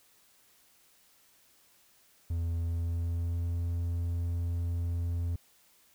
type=tone with pitch glide; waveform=triangle; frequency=84 to 85.62 Hz; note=E2 to F2; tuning=+33 to -34 cents; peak=-27 dBFS; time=2.3-5.36 s; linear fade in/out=5 ms; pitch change=+33 cents; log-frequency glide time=2.57-3.58 s; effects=white hiss -64 dBFS RMS until 5.94 s